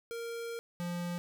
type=tone pair in turn; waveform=square; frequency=464.9 / 174.58 Hz; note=A#4 / F3; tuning=-5 / 0 cents; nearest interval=octave + perfect fourth; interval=1695 cents; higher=first; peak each=-38 / -35 dBFS; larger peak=second; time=0.11-0.59 / 0.8-1.18 s; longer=first; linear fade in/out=0 ms; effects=none